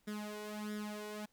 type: tone with flanger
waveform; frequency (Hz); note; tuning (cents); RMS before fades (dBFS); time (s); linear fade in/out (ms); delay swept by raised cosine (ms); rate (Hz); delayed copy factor
sawtooth; 210.5; G#3; +24; -43; 0.07-1.26; 10; 0.56 to 2.06; 1.5; +0.8
effects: pink hiss -74 dBFS RMS until 1.32 s